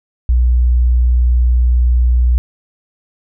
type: tone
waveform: sine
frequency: 60.9 Hz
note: B1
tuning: 24 cents flat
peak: -8 dBFS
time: 0.29-2.38 s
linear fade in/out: 0 ms
effects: none